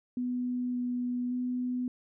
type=tone with pitch steps; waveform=sine; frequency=247.9 / 246.2 / 249.3 Hz; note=B3 / B3 / B3; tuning=+7 / -5 / +16 cents; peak=-29 dBFS; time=0.17-1.88 s; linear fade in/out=2 ms; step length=570 ms; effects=none